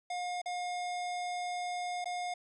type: tone with dropouts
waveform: square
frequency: 715 Hz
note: F5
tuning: 41 cents sharp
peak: -35 dBFS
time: 0.1-2.34 s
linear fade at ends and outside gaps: 5 ms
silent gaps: 0.417-0.458 / 2.044-2.056 s
effects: resampled to 22050 Hz